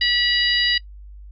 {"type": "harmonic tone with a mistuned harmonic", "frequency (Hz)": 971, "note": "B5", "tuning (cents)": -30, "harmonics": [2, 3, 4, 5], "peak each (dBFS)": [-22, -22, -22, -22], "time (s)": [0.01, 0.78], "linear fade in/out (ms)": 5, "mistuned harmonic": 5, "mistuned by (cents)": -19, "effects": ["noise-tail reverb RT60 0.1 s tail -22 dB re dry", "added 50 Hz sine -37 dBFS peak until 1.31 s"]}